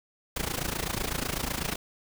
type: noise with amplitude modulation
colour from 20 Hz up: pink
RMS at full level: -28 dBFS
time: 0.36-1.76 s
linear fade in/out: 5 ms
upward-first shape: sine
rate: 28 Hz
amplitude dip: 85%
effects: none